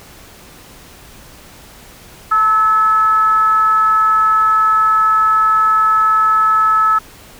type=tone with frequency modulation; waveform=sine; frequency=1300 Hz; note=E6; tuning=24 cents flat; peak=-9 dBFS; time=2.31-6.99 s; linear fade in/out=10 ms; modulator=411 Hz; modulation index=0.35; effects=pink hiss -40 dBFS RMS until 7.39 s